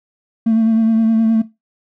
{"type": "tone with vibrato", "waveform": "triangle", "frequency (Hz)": 224, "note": "A3", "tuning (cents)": 31, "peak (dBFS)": -7, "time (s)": [0.46, 1.42], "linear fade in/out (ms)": 10, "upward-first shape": "sine", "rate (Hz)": 9.6, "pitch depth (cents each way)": 27, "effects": ["noise-tail reverb RT60 0.2 s tail -18 dB re dry", "tanh soft clip ceiling -7 dBFS"]}